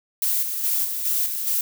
violet noise with tremolo, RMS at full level -22 dBFS, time 0.22-1.61 s, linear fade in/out 2 ms, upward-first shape square, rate 2.4 Hz, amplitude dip 45%, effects none

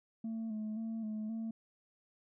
sine tone with vibrato, 219.9 Hz, A3, 1 cent flat, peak -34 dBFS, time 0.24-1.51 s, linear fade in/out 5 ms, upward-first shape square, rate 1.9 Hz, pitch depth 37 cents each way, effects tanh soft clip ceiling -35 dBFS

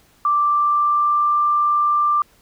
sine tone with pitch glide, 1174.7 to 1183.6 Hz, D6 to D6, 0 to +13 cents, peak -14 dBFS, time 0.25-2.22 s, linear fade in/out 2 ms, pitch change +13 cents, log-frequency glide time 0.38-1.39 s, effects pink hiss -55 dBFS RMS until 2.41 s

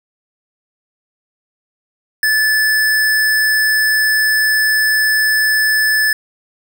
square tone, 1738 Hz, A6, 22 cents flat, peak -12 dBFS, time 2.23-6.13 s, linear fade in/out 2 ms, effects none

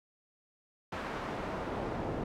brown noise with band-pass filter sweep, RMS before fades -37 dBFS, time 0.92-2.24 s, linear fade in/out 5 ms, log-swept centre 1400 to 540 Hz, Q 0.75, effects none

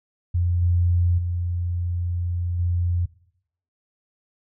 sine tone with level steps, 87.5 Hz, F2, 4 cents sharp, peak -18 / -16 / -22 / -19 dBFS, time 0.34-3.06 s, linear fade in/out 10 ms, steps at 0.62 / 1.18 / 2.59 s, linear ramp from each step 5 ms, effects noise-tail reverb RT60 0.7 s tail -20 dB re dry

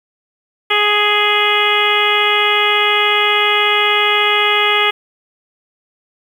harmonic tone, 416.5 Hz, G#4, 5 cents sharp, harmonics 1 / 2 / 3 / 4 / 5 / 6 / 7 / 8, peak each -20 / -21 / -18 / -23 / -17 / -20 / -19 / -20 dBFS, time 0.7-4.91 s, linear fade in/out 10 ms, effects 7-bit

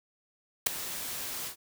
white noise with ADSR envelope, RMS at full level -19 dBFS, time 0.66-1.56 s, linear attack 10 ms, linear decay 3 ms, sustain -18 dB, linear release 96 ms, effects none

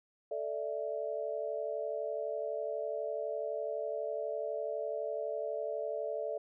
sine chord, A suspended fourth, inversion none, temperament equal, 440 / 587.3 / 659.3 Hz, A4 / D5 / E5, 0 / 0 / 0 cents, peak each -39 / -37 / -39 dBFS, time 0.31-6.38 s, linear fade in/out 5 ms, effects none

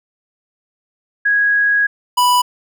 sine / square tone pair in turn, 1656 / 987 Hz, G#6 / B5, -5 / -1 cents, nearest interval major sixth, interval 896 cents, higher first, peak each -11 dBFS, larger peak neither, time 1.25-1.87 / 2.17-2.42 s, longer first, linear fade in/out 10 ms, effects none

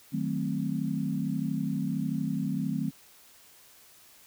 sine chord, D# diminished seventh, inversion none, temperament equal with one note detuned, 155.56 / 187.04 / 220 / 261.6 Hz, D#3 / F#3 / A3 / C4, 0 / +19 / 0 / 0 cents, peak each -33 dBFS, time 0.12-2.91 s, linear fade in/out 20 ms, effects white hiss -56 dBFS RMS until 4.26 s

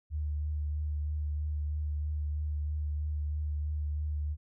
sine tone with vibrato, 75 Hz, D2, 37 cents sharp, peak -30 dBFS, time 0.1-4.37 s, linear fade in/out 50 ms, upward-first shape triangle, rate 3.1 Hz, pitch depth 23 cents each way, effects none

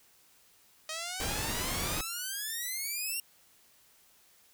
5% pulse exponential sweep, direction up, 622.3 to 2794 Hz, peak -24 dBFS, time 0.89-3.2 s, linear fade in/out 2 ms
pink noise, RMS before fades -35 dBFS, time 1.2-2.01 s, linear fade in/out 2 ms
effects white hiss -63 dBFS RMS until 4.53 s

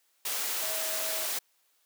sine tone in noise, 639 Hz, D#5, 46 cents sharp, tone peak -39 dBFS, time 0.62-1.26 s, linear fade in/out 5 ms, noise white, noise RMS -32 dBFS, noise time 0.25-1.39 s, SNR -10 dB, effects white hiss -70 dBFS RMS until 1.85 s + high-pass 400 Hz 12 dB/octave

